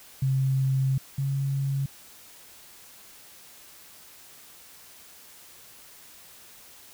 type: tone pair in turn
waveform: sine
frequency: 133.4 / 137.31 Hz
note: C3 / C#3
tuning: +34 / -16 cents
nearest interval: minor second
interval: 50 cents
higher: second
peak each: -21 / -24 dBFS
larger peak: first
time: 0.22-0.98 / 1.18-1.86 s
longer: first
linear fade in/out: 5 ms
effects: white hiss -50 dBFS RMS until 6.93 s